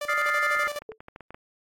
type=tone with tremolo; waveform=sawtooth; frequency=587.3 Hz; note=D5; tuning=in tune; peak=-25 dBFS; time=0.01-0.79 s; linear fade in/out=5 ms; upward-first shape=square; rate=12 Hz; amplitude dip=65%
type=chord; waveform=sine; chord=F dominant seventh; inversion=third; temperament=equal; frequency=1244.5 / 1396.9 / 1760 / 2093 Hz; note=Eb6 / F6 / A6 / C7; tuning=0 / 0 / 0 / 0 cents; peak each=-28 dBFS; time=0.08-0.68 s; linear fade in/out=10 ms
type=clicks; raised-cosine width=0.5 ms; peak=-27 dBFS; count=10; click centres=0.566 / 0.669 / 0.82 / 0.919 / 1.005 / 1.084 / 1.161 / 1.207 / 1.306 / 1.345 s
type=tone with exponential decay; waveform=sine; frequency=438.4 Hz; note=A4; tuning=6 cents flat; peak=-31 dBFS; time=0.89-0.98 s; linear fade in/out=1 ms; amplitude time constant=19 ms
effects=AAC 48 kbps